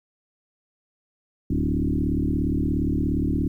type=tone with frequency modulation; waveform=sine; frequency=176.4 Hz; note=F3; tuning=18 cents sharp; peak=-20 dBFS; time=1.5-3.48 s; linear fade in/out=5 ms; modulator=37.1 Hz; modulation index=4; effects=10-bit